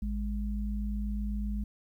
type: tone pair together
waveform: sine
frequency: 54 / 206.6 Hz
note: A1 / G#3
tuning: -32 / -9 cents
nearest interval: octave + major seventh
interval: 2323 cents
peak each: -31 / -35 dBFS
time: 0.02-1.64 s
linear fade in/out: 5 ms
effects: 11-bit